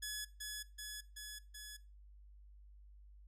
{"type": "tone with echo", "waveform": "10% pulse", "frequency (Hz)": 1698, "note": "G#6", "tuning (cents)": 38, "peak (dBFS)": -32, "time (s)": [0.02, 0.25], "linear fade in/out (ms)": 10, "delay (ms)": 380, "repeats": 4, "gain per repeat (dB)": -2, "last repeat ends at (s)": 1.77, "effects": ["noise-tail reverb RT60 0.3 s tail -19 dB re dry", "added 50 Hz sine -56 dBFS peak until 3.27 s"]}